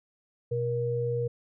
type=tone pair together; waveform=sine; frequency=123.47 / 474.2 Hz; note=B2 / A#4; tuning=0 / +30 cents; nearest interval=octave + major seventh; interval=2330 cents; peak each=-30 / -28 dBFS; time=0.51-1.28 s; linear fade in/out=10 ms; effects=none